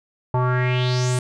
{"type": "tone with low-pass filter sweep", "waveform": "square", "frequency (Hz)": 125.7, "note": "B2", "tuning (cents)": 31, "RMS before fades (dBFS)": -20, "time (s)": [0.34, 1.19], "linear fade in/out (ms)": 2, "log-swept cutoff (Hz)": [880, 9400], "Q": 4.3, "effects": []}